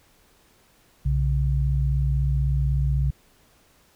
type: tone pair together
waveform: sine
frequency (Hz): 61.74 / 137.88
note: B1 / C#3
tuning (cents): 0 / -9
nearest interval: octave + major second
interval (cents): 1391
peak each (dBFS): -21 / -23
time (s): 1.05-3.11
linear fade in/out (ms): 10
effects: pink hiss -59 dBFS RMS until 3.95 s